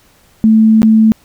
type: tone with dropouts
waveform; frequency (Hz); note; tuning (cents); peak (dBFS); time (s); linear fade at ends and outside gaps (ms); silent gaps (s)
sine; 220; A3; 0; -4; 0.44-1.12; 0; 0.819-0.83
effects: pink hiss -49 dBFS RMS until 1.24 s